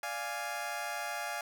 20% pulse chord, D diminished, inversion none, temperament equal, 587.3 / 698.5 / 830.6 Hz, D5 / F5 / Ab5, 0 / 0 / 0 cents, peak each -38 / -34 / -34 dBFS, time 0.03-1.41 s, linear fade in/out 2 ms, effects none

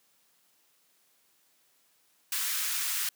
white high-pass noise, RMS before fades -31 dBFS, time 2.32-3.09 s, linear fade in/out 2 ms, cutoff 1200 Hz, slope 24 dB/octave, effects white hiss -68 dBFS RMS until 3.15 s + high-pass 150 Hz 12 dB/octave

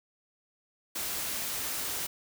white noise, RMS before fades -34 dBFS, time 0.95-2.07 s, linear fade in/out 10 ms, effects none

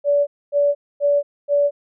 sine tone bursts, 575 Hz, D5, 37 cents flat, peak -13 dBFS, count 4, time 0.04-1.71 s, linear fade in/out 50 ms, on 230 ms, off 250 ms, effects none

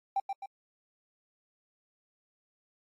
triangle tone with echo, 785 Hz, G5, 2 cents sharp, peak -22 dBFS, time 0.16-0.2 s, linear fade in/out 5 ms, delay 130 ms, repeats 2, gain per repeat -7 dB, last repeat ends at 0.46 s, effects tanh soft clip ceiling -24 dBFS + AAC 48 kbps

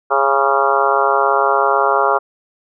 harmonic tone with a mistuned harmonic, 137.8 Hz, C#3, 10 cents flat, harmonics 3 / 4 / 5 / 6 / 7 / 8 / 9 / 10, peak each -20 / -20 / -20 / -20 / -20 / -20 / -20 / -20 dBFS, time 0.1-2.19 s, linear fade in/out 20 ms, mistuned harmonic 9, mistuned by -45 cents, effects none

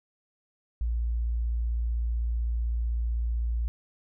sine tone, 57.9 Hz, A#1, 11 cents flat, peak -25 dBFS, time 0.81-3.68 s, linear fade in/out 0 ms, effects none

